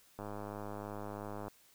click train, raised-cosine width 1 ms, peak -29 dBFS, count 134, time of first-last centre 0.19-1.481 s, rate 103 Hz, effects white hiss -65 dBFS RMS until 1.74 s

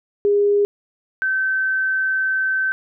sine tone pair in turn, 408 / 1540.4 Hz, G#4 / G6, -31 / -31 cents, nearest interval octave + major seventh, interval 2300 cents, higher second, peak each -13 / -17 dBFS, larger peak first, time 0.25-0.65 / 1.22-2.72 s, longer second, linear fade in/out 0 ms, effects none

